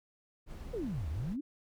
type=noise; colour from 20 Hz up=brown; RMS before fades=-44 dBFS; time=0.46-1.37 s; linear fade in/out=50 ms
type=exponential two-way sweep; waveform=sine; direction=down then up; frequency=526 to 67.7 to 311.6 Hz; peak=-34 dBFS; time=0.73-1.41 s; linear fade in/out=10 ms; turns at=1.09 s
effects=none